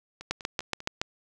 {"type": "two click trains", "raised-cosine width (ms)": 0.2, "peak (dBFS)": [-10, -24], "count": [6, 4], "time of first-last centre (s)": [[0.31, 1.015], [0.21, 0.804]], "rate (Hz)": [7.09, 5.05], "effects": []}